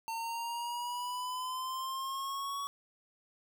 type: exponential sweep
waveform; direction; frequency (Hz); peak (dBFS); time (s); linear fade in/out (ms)
square; up; 905 to 1127; -36; 0.08-2.67; 0
effects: none

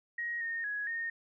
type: tone with pitch steps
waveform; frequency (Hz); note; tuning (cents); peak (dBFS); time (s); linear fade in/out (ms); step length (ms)
sine; 1886 / 1840 / 1672 / 1842; A#6 / A#6 / G#6 / A#6; +20 / -23 / +11 / -21; -33; 0.18-1.1; 5; 230
effects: none

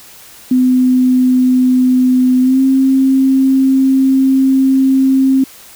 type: tone with pitch glide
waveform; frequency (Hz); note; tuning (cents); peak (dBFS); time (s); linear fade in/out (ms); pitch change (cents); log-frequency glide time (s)
sine; 254.1 to 266.1; B3 to C4; +49 to +29; -7; 0.51-5.44; 5; +80; 2.41-2.61
effects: white hiss -38 dBFS RMS until 5.75 s

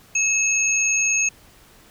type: tone pair together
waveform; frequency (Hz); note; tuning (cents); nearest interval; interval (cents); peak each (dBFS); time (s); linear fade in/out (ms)
sine; 2592 / 6531; E7 / G#8; -30 / -30; octave + major third; 1600; -20; 0.15-1.29; 5
effects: pink hiss -51 dBFS RMS until 1.9 s

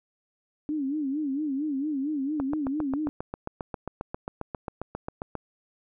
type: tone with vibrato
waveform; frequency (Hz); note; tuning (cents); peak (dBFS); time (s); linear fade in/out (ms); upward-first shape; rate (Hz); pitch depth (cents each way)
sine; 287; D4; -40; -26; 0.69-3.09; 0; sine; 4.4; 140
type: click train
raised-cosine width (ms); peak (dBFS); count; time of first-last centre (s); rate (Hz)
1; -18; 23; 2.4-5.353; 7.45
effects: none

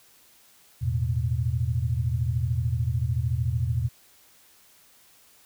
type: chord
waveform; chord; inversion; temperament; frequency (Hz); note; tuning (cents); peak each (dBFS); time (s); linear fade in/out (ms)
sine; E suspended fourth; none; equal; 82.41 / 110 / 123.47; E2 / A2 / B2; 0 / 0 / 0; -28 / -28 / -26; 0.81-3.89; 20
effects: white hiss -57 dBFS RMS until 5.45 s

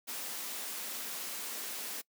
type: high-pass noise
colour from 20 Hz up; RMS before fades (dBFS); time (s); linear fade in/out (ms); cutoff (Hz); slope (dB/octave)
white; -40; 0.07-2.02; 20; 190; 48
effects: noise-tail reverb RT60 0.1 s tail -23 dB re dry

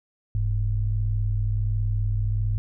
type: tone pair together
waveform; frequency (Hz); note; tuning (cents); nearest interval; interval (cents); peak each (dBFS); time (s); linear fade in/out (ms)
sine; 42.46 / 103.83; F1 / G#2; -48 / 0; octave + minor third; 1548; -25 / -23; 0.35-2.58; 0
effects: none

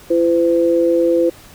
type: tone pair together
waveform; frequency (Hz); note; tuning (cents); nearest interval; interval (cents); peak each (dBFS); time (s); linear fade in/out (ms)
sine; 338.1 / 509.1; E4 / C5; +44 / -47; perfect fifth; 709; -14; 0.1-1.3; 10
effects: pink hiss -42 dBFS RMS until 1.54 s

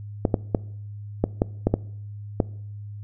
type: clicks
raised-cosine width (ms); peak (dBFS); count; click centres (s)
2; -5; 8; 0.252 / 0.342 / 0.548 / 1.24 / 1.419 / 1.67 / 1.74 / 2.402
effects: noise-tail reverb RT60 0.7 s tail -22 dB re dry + added 103 Hz sine -34 dBFS peak until 3.03 s

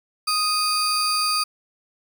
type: tone pair together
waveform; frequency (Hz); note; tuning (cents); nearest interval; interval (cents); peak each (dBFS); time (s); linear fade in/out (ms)
35% pulse; 1243 / 4693; D#6 / D8; -2 / -2; octave + major seventh; 2300; -21; 0.27-1.44; 10
effects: none

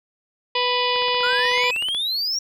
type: harmonic tone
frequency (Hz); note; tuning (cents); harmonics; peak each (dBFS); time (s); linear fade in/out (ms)
493.9; B4; 0; 1 / 2 / 4 / 5 / 6 / 7 / 8 / 9 / 10; -25 / -23 / -30 / -28 / -26 / -28 / -33 / -34 / -32; 0.55-1.71; 5
type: click train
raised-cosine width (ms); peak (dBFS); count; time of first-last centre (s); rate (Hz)
0.3; -18; 17; 0.96-1.948; 16.2
type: exponential sweep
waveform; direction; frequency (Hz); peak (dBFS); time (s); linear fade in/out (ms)
triangle; up; 1396.9 to 5720; -20; 1.23-2.39; 5
effects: none

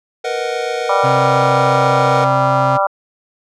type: chord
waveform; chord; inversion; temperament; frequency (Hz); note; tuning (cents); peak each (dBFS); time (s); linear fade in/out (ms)
square; B major seventh; third; equal; 466.2 / 493.9 / 622.3 / 740; A#4 / B4 / D#5 / F#5; 0 / 0 / 0 / 0; -23 / -24 / -27 / -24; 0.24-2.25; 10
type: harmonic tone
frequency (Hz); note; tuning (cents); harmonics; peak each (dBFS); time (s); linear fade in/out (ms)
196; G3; 0; 3 / 4 / 5 / 6 / 7; -17 / -18 / -19 / -20 / -20; 0.89-2.87; 5
type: tone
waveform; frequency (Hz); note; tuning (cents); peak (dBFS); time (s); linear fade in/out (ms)
35% pulse; 131.8; C3; +13; -16; 1.03-2.78; 20
effects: low-pass 6000 Hz 12 dB/octave

